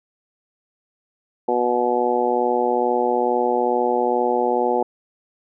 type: harmonic tone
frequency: 122.3 Hz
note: B2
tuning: 16 cents flat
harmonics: 2 / 3 / 4 / 5 / 6 / 7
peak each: -28 / -23 / -22 / -28 / -24 / -23 dBFS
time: 1.48-4.83 s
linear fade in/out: 5 ms
effects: none